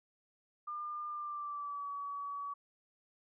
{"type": "tone with pitch glide", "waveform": "sine", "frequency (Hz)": [1202, 1136.5], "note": ["D6", "C#6"], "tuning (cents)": [40, 43], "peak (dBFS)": -38, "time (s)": [0.67, 2.54], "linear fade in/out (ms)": 10, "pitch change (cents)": -97, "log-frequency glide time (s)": [1.1, 1.89], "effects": []}